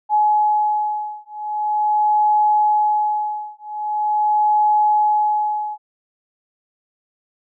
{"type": "beating tone pair", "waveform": "sine", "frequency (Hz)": [845, 845.43], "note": ["G#5", "G#5"], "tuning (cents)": [30, 31], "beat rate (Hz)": 0.43, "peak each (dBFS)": -18, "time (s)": [0.09, 5.78], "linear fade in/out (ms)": 50, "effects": []}